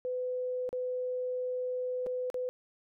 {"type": "tone with dropouts", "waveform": "sine", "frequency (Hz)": 503, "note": "B4", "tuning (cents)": 32, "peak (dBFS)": -31, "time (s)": [0.05, 2.49], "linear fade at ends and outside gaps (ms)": 0, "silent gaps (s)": [[0.691, 0.729], [2.063, 2.068], [2.301, 2.343]], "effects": []}